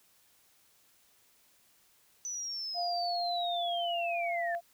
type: linear sweep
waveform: sine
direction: down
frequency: 6020 to 1724 Hz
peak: -35 dBFS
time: 2.25-4.55 s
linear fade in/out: 0 ms
type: tone with pitch glide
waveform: sine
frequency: 700 to 686.8 Hz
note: F5 to F5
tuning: +4 to -29 cents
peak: -31 dBFS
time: 2.74-4.61 s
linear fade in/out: 50 ms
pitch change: -33 cents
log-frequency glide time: 3.36-4.01 s
effects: white hiss -66 dBFS RMS until 4.73 s